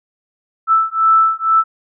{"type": "beating tone pair", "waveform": "sine", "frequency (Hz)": [1318.5, 1320.6], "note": ["E6", "E6"], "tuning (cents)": [0, 3], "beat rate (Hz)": 2.1, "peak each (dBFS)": -13, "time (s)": [0.67, 1.64], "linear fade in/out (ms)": 50, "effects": []}